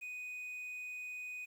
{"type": "tone with quantisation", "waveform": "triangle", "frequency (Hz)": 2489, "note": "D#7", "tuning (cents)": 0, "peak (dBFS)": -40, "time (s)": [0.01, 1.46], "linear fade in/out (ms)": 20, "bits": 11, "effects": []}